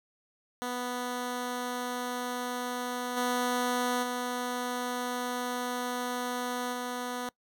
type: tone with level steps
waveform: 10% pulse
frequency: 246.9 Hz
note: B3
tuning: in tune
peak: -24 / -19 / -23 / -25 dBFS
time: 0.62-7.29 s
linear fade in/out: 0 ms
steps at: 3.16 / 4.02 / 6.72 s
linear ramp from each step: 20 ms
effects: noise-tail reverb RT60 0.1 s tail -22 dB re dry